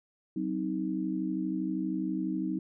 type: chord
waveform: sine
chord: C diminished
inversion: second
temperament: just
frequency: 188.37 / 261.6 / 314 Hz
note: Gb3 / C4 / Eb4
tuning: +31 / 0 / +16 cents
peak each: -34 / -35 / -32 dBFS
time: 0.36-2.59 s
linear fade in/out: 5 ms
effects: none